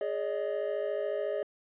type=chord; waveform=triangle; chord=Ab suspended fourth; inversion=none; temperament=equal with one note detuned; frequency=415.3 / 568.3 / 622.3 Hz; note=Ab4 / Db5 / Eb5; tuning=0 / +43 / 0 cents; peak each=-32 dBFS; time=0.01-1.43 s; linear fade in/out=2 ms; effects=tanh soft clip ceiling -19 dBFS + resampled to 8000 Hz